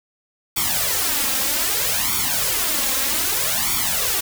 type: noise with flanger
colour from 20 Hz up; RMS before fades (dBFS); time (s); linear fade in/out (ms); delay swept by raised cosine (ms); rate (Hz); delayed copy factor
white; -21; 0.56-4.21; 10; 0.88 to 3.78; 0.63; +0.85
effects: none